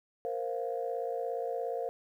sine chord, Bb suspended second, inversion none, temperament equal, 466.2 / 523.3 / 698.5 Hz, Bb4 / C5 / F5, 0 / 0 / 0 cents, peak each -35 / -36 / -37 dBFS, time 0.25-1.89 s, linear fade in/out 0 ms, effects tanh soft clip ceiling -22 dBFS + 11-bit

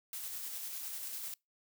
blue noise with tremolo, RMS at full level -41 dBFS, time 0.13-1.34 s, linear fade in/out 2 ms, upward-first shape square, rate 10 Hz, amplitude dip 25%, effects noise-tail reverb RT60 0.2 s tail -25 dB re dry

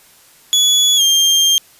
30% pulse tone with pitch glide, 3400 to 3191 Hz, G#7 to G7, +40 to +30 cents, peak -7 dBFS, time 0.53-1.58 s, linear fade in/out 0 ms, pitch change -110 cents, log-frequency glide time 0.96-1.02 s, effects white hiss -47 dBFS RMS until 1.79 s + resampled to 32000 Hz

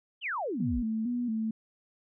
sine exponential sweep, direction down, 3263 to 38.89 Hz, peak -30 dBFS, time 0.21-0.83 s, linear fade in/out 50 ms
sine tone with vibrato, 231.8 Hz, A#3, 10 cents flat, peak -28 dBFS, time 0.6-1.51 s, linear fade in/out 5 ms, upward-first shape square, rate 2.2 Hz, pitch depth 83 cents each way
effects none

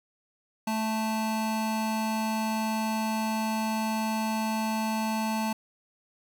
square tone pair together, 219.8 / 880 Hz, A3 / A5, -2 / 0 cents, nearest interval 2 octaves, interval 2402 cents, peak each -29 / -32 dBFS, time 0.67-5.53 s, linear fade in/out 5 ms, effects none

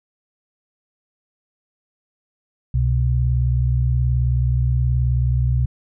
sine tone pair together, 66.16 / 125 Hz, C2 / B2, +20 / +21 cents, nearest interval major seventh, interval 1101 cents, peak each -18 dBFS, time 2.74-5.66 s, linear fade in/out 5 ms, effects none

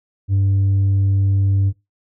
sine tone with tanh clipping, 98 Hz, G2, in tune, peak -14 dBFS, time 0.28-1.73 s, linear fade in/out 50 ms, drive 3 dB, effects noise-tail reverb RT60 0.2 s tail -19 dB re dry

